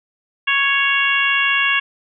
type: harmonic tone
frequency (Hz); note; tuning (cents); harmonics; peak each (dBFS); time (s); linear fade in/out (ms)
554.4; C#5; 0; 2 / 3 / 4 / 5 / 6; -23 / -19 / -21 / -18 / -26; 0.47-1.8; 10
effects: none